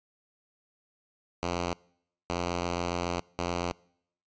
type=tone bursts at uneven times; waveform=5% pulse; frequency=87.31 Hz; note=F2; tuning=in tune; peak=-18 dBFS; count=3; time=1.43-1.73 / 2.3-3.2 / 3.39-3.72 s; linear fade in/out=0 ms; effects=noise-tail reverb RT60 0.7 s tail -25 dB re dry + resampled to 16000 Hz